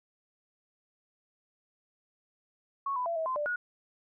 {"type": "tone with pitch steps", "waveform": "sine", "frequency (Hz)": [1105, 997, 676, 644, 1033, 591, 1452], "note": ["C#6", "B5", "E5", "E5", "C6", "D5", "F#6"], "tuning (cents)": [-6, 16, 43, -41, -22, 11, -33], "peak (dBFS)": -29, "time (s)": [2.86, 3.56], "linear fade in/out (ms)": 5, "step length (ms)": 100, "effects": []}